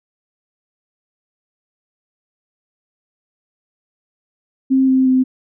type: tone with pitch steps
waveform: sine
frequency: 264.7 / 261.5 / 258.4 Hz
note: C4 / C4 / C4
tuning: +20 / -1 / -21 cents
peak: -10 dBFS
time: 4.7-5.24 s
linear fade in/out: 20 ms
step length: 180 ms
effects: none